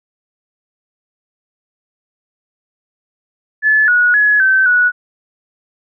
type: tone with pitch steps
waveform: sine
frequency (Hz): 1727 / 1458 / 1690 / 1543 / 1468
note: A6 / F#6 / G#6 / G6 / F#6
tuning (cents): -33 / -26 / +30 / -28 / -14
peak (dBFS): -8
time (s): 3.62-4.92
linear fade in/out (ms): 50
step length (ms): 260
effects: none